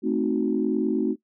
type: chord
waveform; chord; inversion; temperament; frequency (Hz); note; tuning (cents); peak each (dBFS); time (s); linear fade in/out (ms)
sine; A diminished seventh; none; equal; 220 / 261.6 / 311.1 / 370; A3 / C4 / Eb4 / Gb4; 0 / 0 / 0 / 0; -26; 0.02-1.16; 50
effects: noise-tail reverb RT60 0.1 s tail -18 dB re dry + tanh soft clip ceiling -10 dBFS